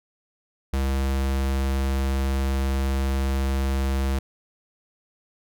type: tone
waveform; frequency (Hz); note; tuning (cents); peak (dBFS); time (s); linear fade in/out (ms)
square; 67.3; C2; +49; -22; 0.73-4.19; 5
effects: none